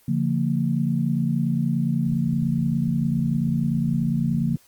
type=tone cluster; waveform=sine; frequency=141.4 / 171.6 / 228.5 Hz; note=C#3 / F3 / A#3; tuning=+35 / -30 / -34 cents; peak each=-24 dBFS; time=0.08-4.56 s; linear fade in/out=5 ms; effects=white hiss -57 dBFS RMS until 4.67 s + Opus 24 kbps